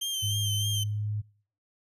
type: tone with vibrato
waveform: sawtooth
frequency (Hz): 3136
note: G7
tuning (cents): 0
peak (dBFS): -26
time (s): 0.01-0.84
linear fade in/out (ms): 10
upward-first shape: sine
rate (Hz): 3.3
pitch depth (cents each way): 38
type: tone with pitch glide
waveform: sine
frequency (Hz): 103.83 to 105.28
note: G#2 to G#2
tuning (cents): 0 to +24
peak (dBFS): -28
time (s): 0.22-1.22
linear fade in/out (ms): 20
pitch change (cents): +24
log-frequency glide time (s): 0.51-1.11
effects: noise-tail reverb RT60 0.5 s tail -24 dB re dry + resampled to 32000 Hz